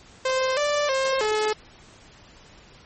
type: tone with pitch steps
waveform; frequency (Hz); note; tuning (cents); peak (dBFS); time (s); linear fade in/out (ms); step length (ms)
sawtooth; 521 / 587 / 532 / 428.7; C5 / D5 / C5 / A4; -7 / -1 / +29 / -45; -17; 0.25-1.53; 5; 320
effects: pink hiss -50 dBFS RMS until 2.85 s + MP3 32 kbps